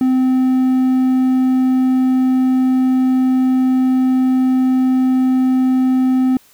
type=tone; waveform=triangle; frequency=258 Hz; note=C4; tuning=24 cents flat; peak=-9 dBFS; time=0.01-6.37 s; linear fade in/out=2 ms; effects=white hiss -50 dBFS RMS until 6.53 s